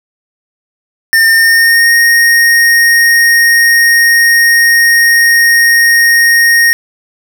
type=tone with pitch glide; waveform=square; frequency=1808 to 1859.9 Hz; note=A6 to A#6; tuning=+47 to -4 cents; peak=-5 dBFS; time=1.13-6.73 s; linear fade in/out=0 ms; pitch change=+49 cents; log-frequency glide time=1.29-1.94 s; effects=none